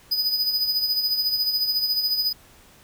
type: tone with tremolo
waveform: square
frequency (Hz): 4978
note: D#8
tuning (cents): 0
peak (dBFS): -19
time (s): 0.11-2.33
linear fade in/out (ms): 10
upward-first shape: sine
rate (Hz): 14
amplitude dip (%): 55
effects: pink hiss -52 dBFS RMS until 2.83 s